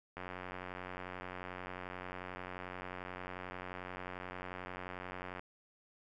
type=click train; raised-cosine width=0.5 ms; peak=-28 dBFS; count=478; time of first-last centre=0.17-5.395 s; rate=91.3 Hz; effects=none